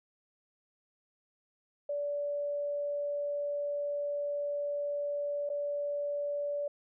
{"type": "tone with dropouts", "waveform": "sine", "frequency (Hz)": 578, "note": "D5", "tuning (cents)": -28, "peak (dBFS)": -31, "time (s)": [1.89, 6.68], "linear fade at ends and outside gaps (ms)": 5, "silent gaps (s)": [5.492, 5.499], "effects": []}